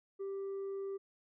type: tone with tanh clipping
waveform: triangle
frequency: 392 Hz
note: G4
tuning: in tune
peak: -38 dBFS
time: 0.19-0.98 s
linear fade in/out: 20 ms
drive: 7 dB
effects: none